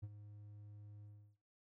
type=tone with ADSR envelope; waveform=triangle; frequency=103.83 Hz; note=G#2; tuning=in tune; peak=-40 dBFS; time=0.02-1.37 s; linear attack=17 ms; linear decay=43 ms; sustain=-11 dB; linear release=330 ms; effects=noise-tail reverb RT60 0.3 s tail -21 dB re dry